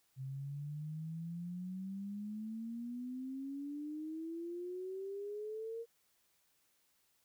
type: exponential sweep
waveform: sine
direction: up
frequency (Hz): 130.81 to 466.2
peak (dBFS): -40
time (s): 0.16-5.86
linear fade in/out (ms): 50
effects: white hiss -75 dBFS RMS until 7.24 s